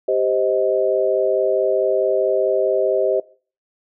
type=chord; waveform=sine; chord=C minor; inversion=second; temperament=just; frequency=392.4 / 523.3 / 627.9 Hz; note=G4 / C5 / Eb5; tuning=+2 / 0 / +16 cents; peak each=-20 dBFS; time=0.08-3.2 s; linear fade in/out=5 ms; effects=noise-tail reverb RT60 0.4 s tail -20 dB re dry